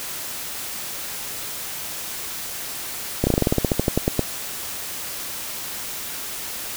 slowing click train, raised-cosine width 2 ms, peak -4 dBFS, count 16, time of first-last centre 3.24-4.193 s, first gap 30 ms, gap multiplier 1.1, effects white hiss -31 dBFS RMS until 6.76 s

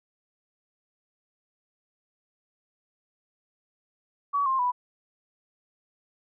sine tone with pitch steps, 1134 / 1058.1 / 987.2 Hz, C#6 / C6 / B5, +39 / +19 / -1 cents, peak -22 dBFS, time 4.33-4.72 s, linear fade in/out 20 ms, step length 130 ms, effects none

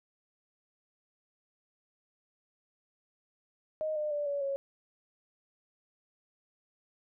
sine tone with pitch steps, 622.3 / 603.9 / 586 / 568.7 / 551.9 Hz, D#5 / D5 / D5 / C#5 / C#5, 0 / +48 / -4 / +44 / -8 cents, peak -30 dBFS, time 3.81-4.56 s, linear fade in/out 0 ms, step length 150 ms, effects none

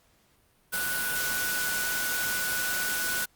sine tone in noise, 1480 Hz, F#6, in tune, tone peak -30 dBFS, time 0.72-3.26 s, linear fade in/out 20 ms, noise white, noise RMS -31 dBFS, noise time 0.72-3.26 s, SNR -2 dB, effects pink hiss -65 dBFS RMS until 3.35 s + Opus 48 kbps

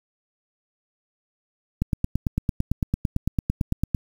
click train, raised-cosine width 5 ms, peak -9 dBFS, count 20, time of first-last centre 1.82-3.948 s, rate 8.93 Hz, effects 7-bit

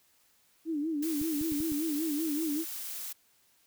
sine tone with vibrato, 307.3 Hz, D#4, 21 cents flat, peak -29 dBFS, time 0.65-2.65 s, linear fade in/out 50 ms, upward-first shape sine, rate 5.2 Hz, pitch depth 120 cents each way
blue noise, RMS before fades -39 dBFS, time 1.02-3.13 s, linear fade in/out 10 ms
clicks, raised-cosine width 5 ms, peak -31 dBFS, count 5, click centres 1.215 / 1.413 / 1.521 / 1.604 / 1.72 s
effects white hiss -67 dBFS RMS until 3.66 s

